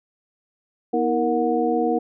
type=tone cluster; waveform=sine; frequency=241.4 / 319.4 / 466.4 / 730 Hz; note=B3 / D#4 / A#4 / F#5; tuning=-39 / +45 / +1 / -24 cents; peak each=-25 / -24 / -22 / -24 dBFS; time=0.93-1.99 s; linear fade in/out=10 ms; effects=none